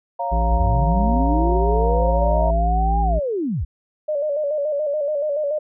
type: chord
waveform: sine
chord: Bb minor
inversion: first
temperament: equal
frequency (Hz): 554.4 / 698.5 / 932.3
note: Db5 / F5 / Bb5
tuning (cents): 0 / 0 / 0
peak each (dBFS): -29 / -24 / -25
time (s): 0.19-2.51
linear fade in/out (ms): 10
type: harmonic tone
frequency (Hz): 55.9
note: A1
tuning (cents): +28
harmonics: 1 / 3 / 5 / 7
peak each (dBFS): -17 / -27 / -36 / -35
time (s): 0.31-3.2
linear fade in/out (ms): 20
type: linear two-way sweep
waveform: sine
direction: up then down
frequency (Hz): 43.65 to 816 to 43.65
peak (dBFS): -20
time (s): 0.5-3.65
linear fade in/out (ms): 10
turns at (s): 3.01
type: tone with vibrato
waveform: sine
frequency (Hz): 589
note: D5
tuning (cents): +5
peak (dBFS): -19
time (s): 4.08-5.59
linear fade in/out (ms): 10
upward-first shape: square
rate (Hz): 7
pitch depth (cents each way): 61
effects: none